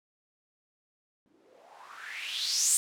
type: noise with low-pass filter sweep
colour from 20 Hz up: violet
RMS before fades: -33 dBFS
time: 1.26-2.77 s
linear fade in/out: 0 ms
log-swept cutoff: 260 to 8700 Hz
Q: 4.7
effects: none